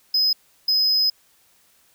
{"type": "tone bursts at uneven times", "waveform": "triangle", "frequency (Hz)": 5060, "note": "D#8", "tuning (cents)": 28, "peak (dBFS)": -15, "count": 2, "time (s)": [[0.14, 0.33], [0.68, 1.1]], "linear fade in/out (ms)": 5, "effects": ["white hiss -59 dBFS RMS until 1.94 s"]}